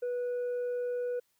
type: tone with tanh clipping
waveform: triangle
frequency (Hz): 490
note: B4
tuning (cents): -14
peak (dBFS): -31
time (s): 0.02-1.2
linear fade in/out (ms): 10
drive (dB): 7
effects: white hiss -74 dBFS RMS until 1.39 s